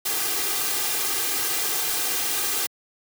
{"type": "noise with comb filter", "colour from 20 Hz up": "white", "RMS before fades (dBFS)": -25, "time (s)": [0.05, 2.67], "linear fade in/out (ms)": 10, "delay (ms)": 2.5, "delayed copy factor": 0.8, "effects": ["high-pass 150 Hz 12 dB/octave"]}